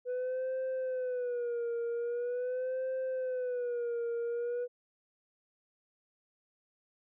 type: tone with vibrato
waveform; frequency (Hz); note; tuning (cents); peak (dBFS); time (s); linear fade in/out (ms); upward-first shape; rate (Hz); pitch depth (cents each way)
sine; 493.9; B4; 0; -29; 0.05-4.68; 50; sine; 0.43; 92
effects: tanh soft clip ceiling -31 dBFS